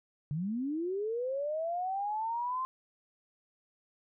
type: linear sweep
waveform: sine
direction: up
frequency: 138.59 to 1051 Hz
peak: -31 dBFS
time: 0.31-2.65 s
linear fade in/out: 0 ms
effects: none